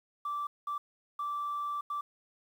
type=tone bursts at uneven times; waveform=sine; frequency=1167 Hz; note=D6; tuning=11 cents flat; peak=-31 dBFS; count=4; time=0.25-0.47 / 0.67-0.78 / 1.19-1.81 / 1.9-2.01 s; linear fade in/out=5 ms; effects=tanh soft clip ceiling -28 dBFS + 10-bit